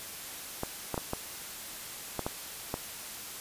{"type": "clicks", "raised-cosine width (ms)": 1, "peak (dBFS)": -17, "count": 7, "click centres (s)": [0.634, 0.943, 0.978, 1.134, 2.193, 2.265, 2.741], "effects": ["white hiss -42 dBFS RMS until 3.4 s", "resampled to 32000 Hz"]}